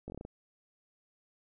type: slowing click train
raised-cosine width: 2 ms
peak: -29 dBFS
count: 7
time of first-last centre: 0.08-0.251 s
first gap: 19 ms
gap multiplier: 1.16
effects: none